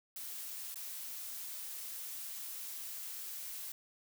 blue noise with dropouts, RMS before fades -44 dBFS, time 0.16-3.72 s, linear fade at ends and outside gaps 2 ms, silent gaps 0.744-0.757 s, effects none

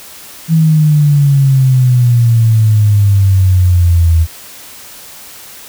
sine exponential sweep, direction down, 163.7 to 80.4 Hz, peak -5 dBFS, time 0.48-4.27 s, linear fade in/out 50 ms, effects white hiss -33 dBFS RMS until 5.68 s

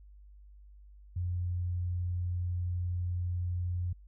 sine tone, 88.8 Hz, F2, 29 cents sharp, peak -30 dBFS, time 1.16-3.93 s, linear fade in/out 5 ms, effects added 50 Hz sine -51 dBFS peak until 4.07 s

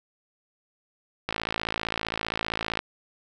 click train, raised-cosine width 0.3 ms, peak -11 dBFS, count 84, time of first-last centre 1.29-2.791 s, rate 55.3 Hz, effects none

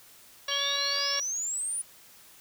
harmonic tone, 563 Hz, C#5, 27 cents sharp, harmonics 1 / 2 / 3 / 4 / 5 / 6 / 7 / 8 / 10, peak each -39 / -37 / -36 / -39 / -38 / -37 / -38 / -39 / -36 dBFS, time 0.48-1.2 s, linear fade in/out 5 ms
sine exponential sweep, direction up, 3136 to 9840 Hz, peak -29 dBFS, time 0.51-1.82 s, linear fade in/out 10 ms
effects white hiss -54 dBFS RMS until 2.4 s

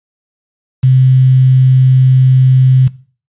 sine tone with quantisation, 130 Hz, C3, 11 cents flat, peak -4 dBFS, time 0.83-2.88 s, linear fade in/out 10 ms, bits 5, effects noise-tail reverb RT60 0.4 s tail -18 dB re dry + resampled to 8000 Hz

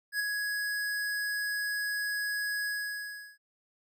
square tone with ADSR envelope, 1669 Hz, G#6, 8 cents sharp, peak -27 dBFS, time 0.12-3.38 s, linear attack 77 ms, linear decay 10 ms, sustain -4 dB, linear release 720 ms, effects none

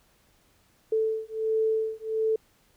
sine beating tone pair, 440 / 441.4 Hz, A4 / A4, 0 / +5 cents, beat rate 1.4 Hz, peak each -27 dBFS, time 0.92-2.36 s, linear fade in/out 5 ms, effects pink hiss -64 dBFS RMS until 2.76 s

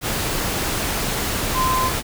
sine tone in noise, 1032 Hz, C6, 24 cents flat, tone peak -18 dBFS, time 1.53-1.91 s, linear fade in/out 50 ms, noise pink, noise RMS -23 dBFS, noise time 0.01-2.03 s, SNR +2 dB, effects none

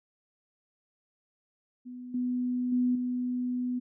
sine tone with level steps, 248.5 Hz, B3, 11 cents sharp, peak -39 / -27 / -23 / -28 dBFS, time 1.85-3.8 s, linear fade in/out 20 ms, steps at 2.14 / 2.72 / 2.95 s, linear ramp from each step 5 ms, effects none

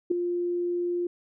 sine tone with ADSR envelope, 350.6 Hz, F4, 7 cents sharp, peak -17 dBFS, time 0.1-1.07 s, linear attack 14 ms, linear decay 4 ms, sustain -8 dB, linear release 4 ms, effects none

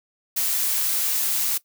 blue noise, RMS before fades -23 dBFS, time 0.36-1.58 s, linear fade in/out 10 ms, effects noise-tail reverb RT60 0.1 s tail -18 dB re dry

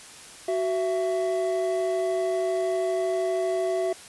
triangle tone pair together, 373.8 / 666 Hz, F#4 / E5, +18 / +18 cents, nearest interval minor seventh, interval 1000 cents, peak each -24 dBFS, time 0.48-3.93 s, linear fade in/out 5 ms, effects white hiss -45 dBFS RMS until 4.08 s + resampled to 24000 Hz

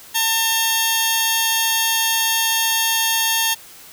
10% pulse tone pair together, 902 / 3255 Hz, A5 / G#7, +43 / -36 cents, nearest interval octave + minor seventh, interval 2221 cents, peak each -11 dBFS, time 0.14-3.55 s, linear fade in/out 20 ms, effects white hiss -42 dBFS RMS until 3.92 s

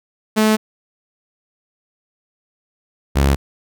sawtooth tone pair in turn, 216.5 / 69.19 Hz, A3 / C#2, -28 / -3 cents, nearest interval octave + minor sixth, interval 1975 cents, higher first, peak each -8 dBFS, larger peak neither, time 0.36-0.57 / 3.15-3.36 s, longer neither, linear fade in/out 20 ms, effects none

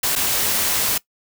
white noise with dropouts, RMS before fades -20 dBFS, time 0.03-0.98 s, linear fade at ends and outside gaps 5 ms, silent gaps 0.154-0.16 s, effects noise-tail reverb RT60 0.1 s tail -20 dB re dry

